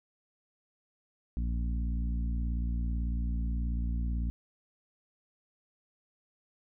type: harmonic tone with a mistuned harmonic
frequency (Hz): 58.27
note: A#1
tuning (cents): 0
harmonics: 1 / 2 / 3 / 4 / 5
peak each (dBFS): -29 / -43 / -41 / -42 / -50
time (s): 1.37-4.3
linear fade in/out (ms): 0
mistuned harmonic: 1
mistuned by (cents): +22
effects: none